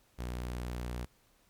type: tone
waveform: sawtooth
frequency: 60.7 Hz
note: B1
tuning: 29 cents flat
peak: -32 dBFS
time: 0.18-1.06 s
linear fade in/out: 20 ms
effects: pink hiss -68 dBFS RMS until 1.49 s + MP3 96 kbps